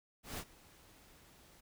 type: noise with ADSR envelope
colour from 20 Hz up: pink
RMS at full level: -41 dBFS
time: 0.23-1.61 s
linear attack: 150 ms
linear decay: 62 ms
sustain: -21 dB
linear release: 13 ms
effects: none